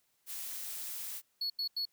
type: noise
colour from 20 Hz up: blue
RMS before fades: -41 dBFS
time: 0.26-1.22 s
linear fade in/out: 50 ms
type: tone bursts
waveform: triangle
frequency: 4381 Hz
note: C#8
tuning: 21 cents flat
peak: -31 dBFS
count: 3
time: 1.41-1.854 s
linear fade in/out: 5 ms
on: 90 ms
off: 87 ms
effects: white hiss -75 dBFS RMS until 1.92 s